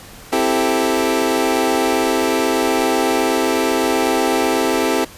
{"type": "chord", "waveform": "25% pulse", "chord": "A minor seventh", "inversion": "first", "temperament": "equal", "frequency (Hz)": [261.6, 329.6, 392, 440], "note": ["C4", "E4", "G4", "A4"], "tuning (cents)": [0, 0, 0, 0], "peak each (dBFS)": -17, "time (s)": [0.32, 5.05], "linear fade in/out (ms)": 10, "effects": ["pink hiss -39 dBFS RMS until 5.17 s", "resampled to 32000 Hz"]}